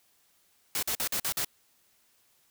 white noise bursts, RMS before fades -30 dBFS, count 6, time 0.75-1.447 s, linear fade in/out 2 ms, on 77 ms, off 47 ms, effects white hiss -67 dBFS RMS until 2.5 s

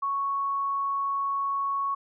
sine tone, 1108.7 Hz, C#6, in tune, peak -25 dBFS, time 0.02-1.95 s, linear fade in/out 10 ms, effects none

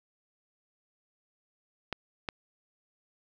clicks, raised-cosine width 0.3 ms, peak -16 dBFS, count 2, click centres 1.927 / 2.288 s, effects none

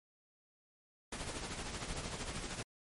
pink noise with tremolo, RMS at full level -40 dBFS, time 1.12-2.63 s, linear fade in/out 5 ms, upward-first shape sine, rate 13 Hz, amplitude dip 50%, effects MP3 48 kbps

